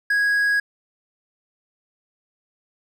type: tone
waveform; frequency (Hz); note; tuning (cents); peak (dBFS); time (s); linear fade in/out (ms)
triangle; 1655; G#6; -6; -15; 0.1-0.6; 5
effects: none